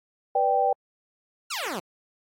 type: chord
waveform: sine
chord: G major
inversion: first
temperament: equal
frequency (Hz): 493.9 / 587.3 / 784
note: B4 / D5 / G5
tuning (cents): 0 / 0 / 0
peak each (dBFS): -26 / -27 / -21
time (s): 0.35-0.73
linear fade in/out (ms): 5
type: exponential sweep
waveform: 10% pulse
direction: down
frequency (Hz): 1480 to 160.6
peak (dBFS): -21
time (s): 1.5-1.8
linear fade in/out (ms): 10
effects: AAC 48 kbps